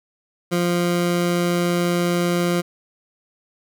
20% pulse tone, 174.61 Hz, F3, in tune, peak -13 dBFS, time 0.51-2.62 s, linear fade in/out 20 ms, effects none

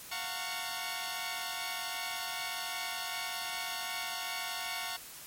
10% pulse chord, Gb major seventh, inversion third, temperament equal with one note detuned, 698.5 / 740 / 913.7 / 1108.7 Hz, F5 / Gb5 / Bb5 / Db6, 0 / 0 / -35 / 0 cents, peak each -33 dBFS, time 0.11-4.97 s, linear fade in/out 10 ms, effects white hiss -48 dBFS RMS until 5.26 s + MP3 64 kbps

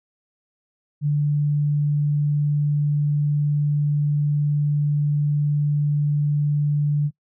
sine tone, 146.83 Hz, D3, in tune, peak -17 dBFS, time 1.01-7.11 s, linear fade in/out 50 ms, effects noise-tail reverb RT60 0.1 s tail -23 dB re dry

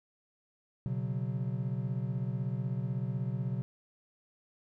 triangle chord, B suspended second, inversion none, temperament equal with one note detuned, 123.47 / 139.56 / 185 Hz, B2 / C#3 / F#3, 0 / +12 / 0 cents, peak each -32 / -34 / -36 dBFS, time 0.86-3.62 s, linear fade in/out 0 ms, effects none

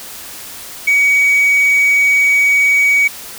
sine tone, 2259 Hz, C#7, 32 cents sharp, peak -6 dBFS, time 0.87-3.08 s, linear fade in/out 10 ms, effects tanh soft clip ceiling -7 dBFS + white hiss -31 dBFS RMS until 3.38 s

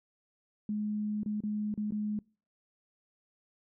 sine tone with dropouts, 210.5 Hz, G#3, 24 cents sharp, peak -30 dBFS, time 0.69-2.19 s, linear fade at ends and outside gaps 2 ms, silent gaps 1.233-1.26 / 1.405-1.436 / 1.741-1.776 / 1.908-1.921 s, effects noise-tail reverb RT60 0.4 s tail -26 dB re dry

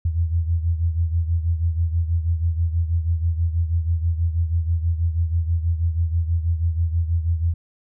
sine beating tone pair, 82.4 / 88.6 Hz, E2 / F2, 0 / +25 cents, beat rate 6.2 Hz, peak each -19 / -25 dBFS, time 0.05-7.54 s, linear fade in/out 5 ms, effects none

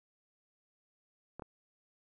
clicks, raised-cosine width 1 ms, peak -29 dBFS, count 2, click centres 1.396 / 1.422 s, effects none

